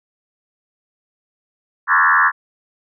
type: tone with frequency modulation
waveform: sine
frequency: 1399 Hz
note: F6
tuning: 3 cents sharp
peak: -10 dBFS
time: 1.87-2.32 s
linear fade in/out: 50 ms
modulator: 84.1 Hz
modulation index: 4.7
effects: none